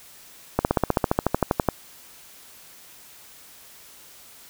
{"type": "slowing click train", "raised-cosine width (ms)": 1, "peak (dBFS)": -4, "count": 16, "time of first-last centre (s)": [0.59, 1.687], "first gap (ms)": 59, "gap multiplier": 1.03, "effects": ["white hiss -48 dBFS RMS until 4.49 s"]}